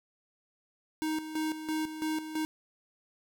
square tone with tremolo, 312.6 Hz, D#4, 8 cents sharp, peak -30 dBFS, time 1.02-2.45 s, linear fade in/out 0 ms, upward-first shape square, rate 3 Hz, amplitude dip 65%, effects none

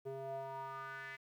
square tone with band-pass filter sweep, 134.8 Hz, C#3, 48 cents flat, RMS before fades -45 dBFS, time 0.05-1.17 s, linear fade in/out 20 ms, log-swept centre 460 to 2000 Hz, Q 4.8, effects 12-bit

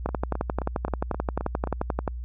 two click trains, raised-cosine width 1 ms, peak -11 / -16 dBFS, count 24 / 7, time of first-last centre 0.06-2.078 / 0.09-1.673 s, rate 11.4 / 3.79 Hz, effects added 60 Hz sine -31 dBFS peak until 2.24 s

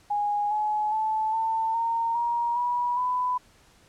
sine tone with pitch steps, 825 / 847.7 / 871 / 895 / 919.6 / 944.9 / 970.9 / 997.7 Hz, G#5 / G#5 / A5 / A5 / A#5 / A#5 / B5 / B5, -12 / +35 / -18 / +29 / -24 / +23 / -30 / +17 cents, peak -23 dBFS, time 0.1-3.38 s, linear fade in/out 10 ms, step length 410 ms, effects pink hiss -58 dBFS RMS until 3.88 s + low-pass 10000 Hz 12 dB/octave

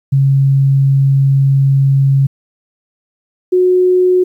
sine tone pair in turn, 136.8 / 365.2 Hz, C#3 / F#4, -23 / -23 cents, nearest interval octave + perfect fourth, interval 1700 cents, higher second, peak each -7 dBFS, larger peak neither, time 0.12-2.27 / 3.52-4.24 s, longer first, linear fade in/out 10 ms, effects 8-bit

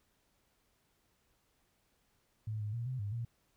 sine tone with pitch steps, 108.4 / 105.1 / 117.6 / 129 / 101.9 / 117.2 Hz, A2 / G#2 / A#2 / C3 / G#2 / A#2, -25 / +21 / +16 / -24 / -32 / +10 cents, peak -35 dBFS, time 2.47-3.25 s, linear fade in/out 5 ms, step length 130 ms, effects pink hiss -75 dBFS RMS until 3.56 s

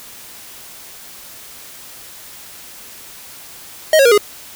square tone with pitch steps, 627 / 545.8 / 475.2 / 413.7 Hz, D#5 / C#5 / A#4 / G#4, +13 / -27 / +33 / -7 cents, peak -8 dBFS, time 3.93-4.178 s, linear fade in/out 2 ms, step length 62 ms, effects white hiss -37 dBFS RMS until 4.55 s

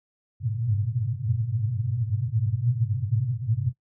pink band-pass noise, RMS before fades -26 dBFS, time 0.4-3.73 s, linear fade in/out 50 ms, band 100 to 130 Hz, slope 96 dB/octave, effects noise-tail reverb RT60 0.1 s tail -19 dB re dry

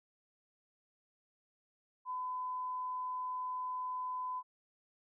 sine tone, 1009 Hz, B5, 37 cents sharp, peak -36 dBFS, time 2.05-4.43 s, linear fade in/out 50 ms, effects none

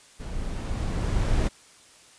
brown noise with level ramp, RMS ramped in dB -34 to -21 dBFS, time 0.19-1.49 s, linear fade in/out 20 ms, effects white hiss -53 dBFS RMS until 2.18 s + resampled to 22050 Hz

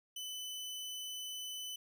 sawtooth tone, 3008 Hz, F#7, 28 cents sharp, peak -38 dBFS, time 0.16-1.76 s, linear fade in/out 5 ms, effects none

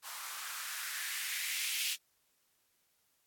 violet noise with band-pass filter sweep, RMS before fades -39 dBFS, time 0.02-1.97 s, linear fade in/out 50 ms, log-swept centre 1000 to 2800 Hz, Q 2.6, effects white hiss -75 dBFS RMS until 3.26 s + AAC 64 kbps

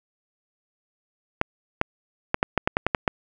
clicks, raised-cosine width 0.5 ms, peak -4 dBFS, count 10, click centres 1.414 / 1.814 / 2.344 / 2.429 / 2.577 / 2.675 / 2.769 / 2.866 / 2.948 / 3.078 s, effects none

